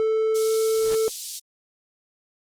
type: tone with pitch glide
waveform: triangle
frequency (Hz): 440 to 442.8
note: A4 to A4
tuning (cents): 0 to +11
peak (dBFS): -17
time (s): 0-1.08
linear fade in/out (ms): 0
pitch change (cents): +11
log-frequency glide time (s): 0.44-0.5
type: high-pass noise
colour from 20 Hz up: white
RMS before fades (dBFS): -31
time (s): 0.34-1.4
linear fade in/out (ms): 20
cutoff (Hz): 3700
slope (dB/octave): 24
type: noise with exponential growth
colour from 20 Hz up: pink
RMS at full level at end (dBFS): -33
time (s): 0.63-0.95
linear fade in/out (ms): 2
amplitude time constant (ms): 68
effects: low-pass 11000 Hz 12 dB/octave + Opus 32 kbps